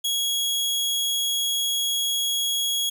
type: tone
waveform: sawtooth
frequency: 3322 Hz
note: G#7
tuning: in tune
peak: -19 dBFS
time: 0.04-2.9 s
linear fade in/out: 10 ms
effects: none